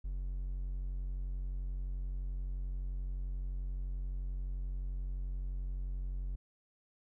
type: tone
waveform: triangle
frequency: 45.76 Hz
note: F#1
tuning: 18 cents flat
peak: -33 dBFS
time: 0.04-6.36 s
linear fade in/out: 10 ms
effects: none